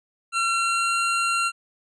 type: tone with pitch glide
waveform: 25% pulse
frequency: 1361 to 1372.8 Hz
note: F6 to F6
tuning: -45 to -30 cents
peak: -17 dBFS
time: 0.32-1.52 s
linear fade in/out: 50 ms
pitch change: +15 cents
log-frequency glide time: 0.53-0.98 s
effects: resampled to 22050 Hz